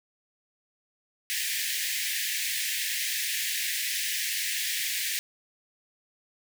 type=high-pass noise; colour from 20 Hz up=pink; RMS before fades=-30 dBFS; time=1.3-5.19 s; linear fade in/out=0 ms; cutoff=1700 Hz; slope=96 dB/octave; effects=none